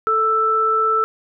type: tone pair together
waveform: sine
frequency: 440 / 1323.5 Hz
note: A4 / E6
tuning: 0 / +7 cents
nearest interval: octave + perfect fifth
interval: 1907 cents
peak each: -22 / -15 dBFS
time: 0.07-1.04 s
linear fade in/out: 0 ms
effects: none